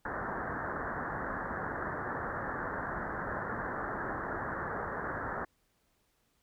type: low-pass noise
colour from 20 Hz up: white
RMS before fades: -37 dBFS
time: 0.05-5.45 s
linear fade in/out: 5 ms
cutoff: 1800 Hz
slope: 96 dB/octave
effects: pink hiss -74 dBFS RMS until 6.42 s